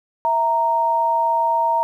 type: tone pair together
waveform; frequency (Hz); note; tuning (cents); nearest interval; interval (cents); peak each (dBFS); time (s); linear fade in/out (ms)
sine; 656.9 / 929; E5 / A#5; -6 / -6; tritone; 600; -23 / -16; 0.25-1.83; 0
effects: 9-bit